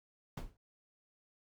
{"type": "noise with exponential decay", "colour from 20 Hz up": "brown", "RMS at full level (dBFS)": -32, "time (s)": [0.37, 0.57], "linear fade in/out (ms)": 5, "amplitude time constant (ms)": 42, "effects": []}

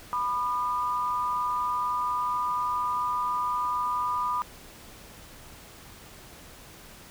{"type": "tone pair together", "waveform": "sine", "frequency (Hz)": [989, 1213.2], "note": ["B5", "D#6"], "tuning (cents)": [2, -44], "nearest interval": "major third", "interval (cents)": 354, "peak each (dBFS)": -28, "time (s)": [0.13, 4.42], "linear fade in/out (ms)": 0, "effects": ["pink hiss -48 dBFS RMS until 7.1 s"]}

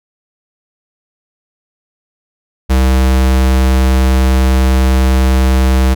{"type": "tone", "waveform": "square", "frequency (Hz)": 65, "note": "C2", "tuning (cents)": -11, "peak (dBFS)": -8, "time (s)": [2.69, 5.95], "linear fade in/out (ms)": 20, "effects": []}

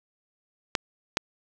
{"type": "clicks", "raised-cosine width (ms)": 0.2, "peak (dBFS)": -5, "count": 2, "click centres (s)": [0.752, 1.171], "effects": ["7-bit"]}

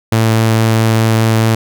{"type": "tone", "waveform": "sawtooth", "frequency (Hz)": 111.9, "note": "A2", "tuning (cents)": 30, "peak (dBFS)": -5, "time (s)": [0.12, 1.55], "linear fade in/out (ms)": 5, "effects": []}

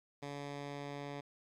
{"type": "tone with low-pass filter sweep", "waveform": "10% pulse", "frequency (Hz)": 142.8, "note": "D3", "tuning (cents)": -48, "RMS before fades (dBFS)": -44, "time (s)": [0.22, 1.21], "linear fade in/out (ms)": 10, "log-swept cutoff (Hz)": [6800, 4300], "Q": 0.71, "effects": ["12-bit"]}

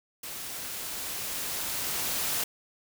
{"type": "noise with level ramp", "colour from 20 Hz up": "white", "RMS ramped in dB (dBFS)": [-39, -29], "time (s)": [0.23, 2.44], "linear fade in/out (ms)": 5, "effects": []}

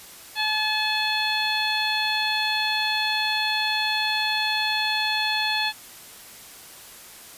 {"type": "harmonic tone", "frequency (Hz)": 860, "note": "A5", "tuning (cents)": -40, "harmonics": [1, 2, 3, 4, 5], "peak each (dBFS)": [-28, -28, -28, -28, -28], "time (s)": [0.35, 5.73], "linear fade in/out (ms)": 50, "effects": ["white hiss -44 dBFS RMS until 7.37 s", "resampled to 32000 Hz"]}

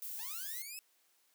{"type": "noise", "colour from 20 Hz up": "violet", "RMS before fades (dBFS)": -43, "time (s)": [0.02, 0.62], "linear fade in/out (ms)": 0}
{"type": "linear sweep", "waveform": "5% pulse", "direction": "up", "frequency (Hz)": [830.6, 2637], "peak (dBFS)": -35, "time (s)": [0.19, 0.79], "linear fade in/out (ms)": 0}
{"effects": ["white hiss -72 dBFS RMS until 1.34 s", "high-pass 300 Hz 12 dB/octave"]}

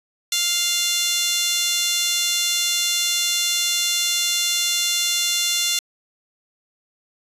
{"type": "tone with high-pass filter", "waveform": "15% pulse", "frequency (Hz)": 698, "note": "F5", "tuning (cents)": -1, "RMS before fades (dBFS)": -21, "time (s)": [0.32, 5.79], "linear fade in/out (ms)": 2, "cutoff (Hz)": 4200, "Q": 3.7, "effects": ["resampled to 32000 Hz"]}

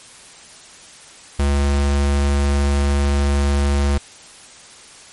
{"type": "tone", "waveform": "square", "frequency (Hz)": 70.7, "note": "C#2", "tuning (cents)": 35, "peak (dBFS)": -15, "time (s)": [1.39, 3.98], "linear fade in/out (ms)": 5, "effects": ["white hiss -42 dBFS RMS until 5.12 s", "MP3 48 kbps"]}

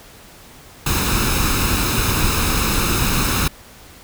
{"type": "noise with comb filter", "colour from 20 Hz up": "pink", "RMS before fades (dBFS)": -18, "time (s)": [0.86, 3.48], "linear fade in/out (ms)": 5, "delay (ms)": 0.77, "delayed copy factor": 0.6, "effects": ["pink hiss -43 dBFS RMS until 4.03 s"]}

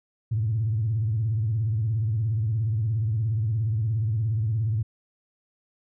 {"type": "tone with vibrato", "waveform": "sine", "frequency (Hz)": 110, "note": "A2", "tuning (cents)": 0, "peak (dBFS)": -21, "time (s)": [0.31, 4.83], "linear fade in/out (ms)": 10, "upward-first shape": "sine", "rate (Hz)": 17, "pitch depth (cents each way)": 140, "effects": ["tanh soft clip ceiling -17 dBFS"]}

